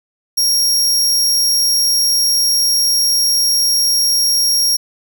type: tone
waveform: sawtooth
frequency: 5588 Hz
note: F8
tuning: in tune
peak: -9 dBFS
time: 0.37-4.77 s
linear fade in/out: 10 ms
effects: 8-bit